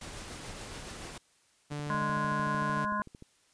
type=noise with tremolo; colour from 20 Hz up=pink; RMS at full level=-42 dBFS; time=0.01-1.18 s; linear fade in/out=5 ms; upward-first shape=triangle; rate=7 Hz; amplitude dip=25%
type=tone; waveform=sawtooth; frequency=146.83 Hz; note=D3; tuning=in tune; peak=-31 dBFS; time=1.7-2.86 s; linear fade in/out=20 ms
type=click train; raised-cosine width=3 ms; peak=-34 dBFS; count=21; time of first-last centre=1.72-3.224 s; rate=13.3 Hz
type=harmonic tone; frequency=207.7 Hz; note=G#3; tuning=in tune; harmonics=1 / 3 / 5 / 7 / 8; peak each=-36 / -41 / -31 / -38 / -41 dBFS; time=1.9-3.02 s; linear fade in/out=0 ms
effects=white hiss -67 dBFS RMS until 3.53 s + resampled to 22050 Hz